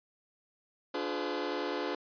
sawtooth chord, D diminished seventh, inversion none, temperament just, 293.7 / 352.4 / 422.9 / 507.5 Hz, D4 / F4 / Ab4 / Cb5, 0 / +16 / +31 / +47 cents, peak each -34 dBFS, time 0.94-1.95 s, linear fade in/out 5 ms, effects resampled to 11025 Hz

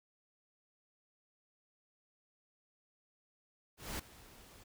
pink noise with ADSR envelope, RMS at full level -39 dBFS, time 3.77-4.64 s, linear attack 220 ms, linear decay 9 ms, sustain -19 dB, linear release 15 ms, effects none

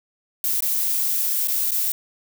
violet noise with dropouts, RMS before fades -22 dBFS, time 0.44-1.92 s, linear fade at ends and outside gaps 2 ms, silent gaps 0.606-0.623 / 1.474-1.482 / 1.709-1.717 s, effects none

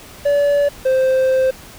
triangle tone pair in turn, 574 / 522.3 Hz, D5 / C5, -40 / -3 cents, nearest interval major second, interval 163 cents, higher first, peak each -10 dBFS, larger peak neither, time 0.25-0.69 / 0.85-1.51 s, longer second, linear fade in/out 10 ms, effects pink hiss -39 dBFS RMS until 1.78 s

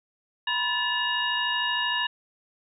sine tone cluster, 967 / 1020 / 1738 / 2847 / 3769 Hz, B5 / C6 / A6 / F7 / A#7, -37 / -44 / -22 / +33 / +18 cents, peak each -31 / -36 / -28 / -28 / -34 dBFS, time 0.47-2.07 s, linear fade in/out 5 ms, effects none

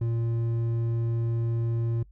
sine tone with hard clipping, 115.7 Hz, A#2, 13 cents flat, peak -26 dBFS, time 0.01-2.03 s, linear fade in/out 5 ms, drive 6 dB, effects noise-tail reverb RT60 0.1 s tail -23 dB re dry + added 50 Hz sine -50 dBFS peak until 2.11 s

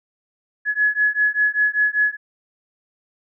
sine beating tone pair, 1692 / 1697.1 Hz, G#6 / G#6, +32 / +37 cents, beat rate 5.1 Hz, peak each -19 / -19 dBFS, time 0.65-2.17 s, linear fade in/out 50 ms, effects none

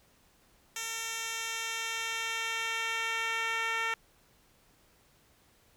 10% pulse tone with band-pass filter sweep, 453.4 Hz, A#4, 48 cents flat, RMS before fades -34 dBFS, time 0.76-3.94 s, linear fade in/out 2 ms, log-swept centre 6300 to 2000 Hz, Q 0.92, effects pink hiss -65 dBFS RMS until 5.76 s

